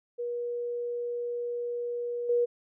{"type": "tone with level steps", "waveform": "sine", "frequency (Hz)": 480, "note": "B4", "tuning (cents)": -49, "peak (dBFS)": [-30, -22], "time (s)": [0.18, 2.46], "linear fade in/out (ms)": 20, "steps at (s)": 2.29, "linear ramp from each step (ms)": 5, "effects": []}